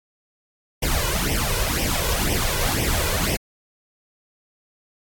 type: noise with flanger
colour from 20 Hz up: pink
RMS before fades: -22 dBFS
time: 0.82-3.37 s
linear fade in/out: 10 ms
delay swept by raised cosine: 0.35 to 2.05 ms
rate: 2 Hz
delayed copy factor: +0.8
effects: AAC 64 kbps